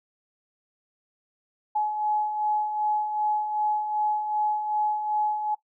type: beating tone pair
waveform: sine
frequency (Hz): 845 / 847.6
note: G#5 / G#5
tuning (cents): +30 / +35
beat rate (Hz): 2.6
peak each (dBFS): -33 / -24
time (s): 1.75-5.55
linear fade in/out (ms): 10
effects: noise-tail reverb RT60 0.1 s tail -17 dB re dry